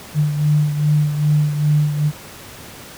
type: beating tone pair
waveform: sine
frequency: 149.1 / 151.6 Hz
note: D3 / D#3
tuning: +27 / -45 cents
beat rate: 2.5 Hz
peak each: -14 / -21 dBFS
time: 0.14-2.12 s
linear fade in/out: 50 ms
effects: pink hiss -37 dBFS RMS until 2.97 s + high-pass 60 Hz 12 dB/octave